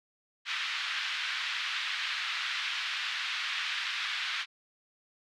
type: band-pass noise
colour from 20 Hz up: white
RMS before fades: -34 dBFS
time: 0.45-4.46 s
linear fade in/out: 50 ms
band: 1300 to 3700 Hz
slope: 24 dB/octave
effects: none